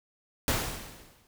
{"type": "noise with exponential decay", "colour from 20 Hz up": "pink", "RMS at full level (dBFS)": -25, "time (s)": [0.48, 1.27], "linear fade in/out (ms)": 1, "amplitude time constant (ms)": 170, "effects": []}